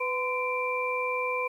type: tone cluster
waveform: sine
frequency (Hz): 499.2 / 1024 / 2356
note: B4 / C6 / D7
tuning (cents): +19 / -38 / +5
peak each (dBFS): -31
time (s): 0-1.48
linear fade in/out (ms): 10
effects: 10-bit